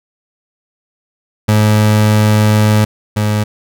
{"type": "tone pair in turn", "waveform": "30% pulse", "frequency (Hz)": [106.7, 105.72], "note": ["G#2", "G#2"], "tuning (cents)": [47, 31], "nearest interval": "unison", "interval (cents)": 16, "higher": "first", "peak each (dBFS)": [-5, -9], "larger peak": "first", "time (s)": [[1.48, 2.85], [3.16, 3.44]], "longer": "first", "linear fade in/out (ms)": 10, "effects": []}